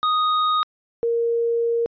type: tone pair in turn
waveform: square / sine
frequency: 1244.5 / 466.2 Hz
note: D#6 / A#4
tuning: 0 / 0 cents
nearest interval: octave + perfect fourth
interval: 1700 cents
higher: first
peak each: -18 dBFS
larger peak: neither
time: 0.03-0.63 / 1.03-1.86 s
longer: second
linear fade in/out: 0 ms
effects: resampled to 11025 Hz